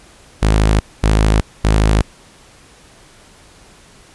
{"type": "tone bursts", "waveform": "sawtooth", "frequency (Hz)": 53.1, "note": "G#1", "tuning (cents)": 39, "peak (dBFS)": -6, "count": 3, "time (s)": [0.42, 2.02], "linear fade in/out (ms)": 10, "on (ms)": 380, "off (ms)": 230, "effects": ["pink hiss -45 dBFS RMS until 4.14 s", "resampled to 24000 Hz"]}